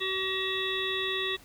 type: harmonic tone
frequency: 380 Hz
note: F#4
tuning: 46 cents sharp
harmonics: 1 / 3 / 5 / 7 / 9 / 10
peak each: -34 / -39 / -34 / -38 / -34 / -35 dBFS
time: 0-1.37 s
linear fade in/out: 20 ms
effects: pink hiss -54 dBFS RMS until 1.44 s